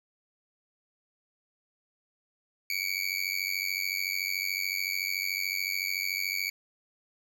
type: tone with amplitude modulation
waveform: 25% pulse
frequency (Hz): 2276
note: C#7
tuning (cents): +45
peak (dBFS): -21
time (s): 2.7-6.5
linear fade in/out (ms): 2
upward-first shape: sine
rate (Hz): 93.7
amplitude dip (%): 100
effects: none